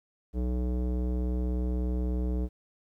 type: tone with low-pass filter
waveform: square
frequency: 61.74 Hz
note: B1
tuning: in tune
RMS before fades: -29 dBFS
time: 0.33-2.49 s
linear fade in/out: 50 ms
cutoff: 420 Hz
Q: 1.5
effects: 11-bit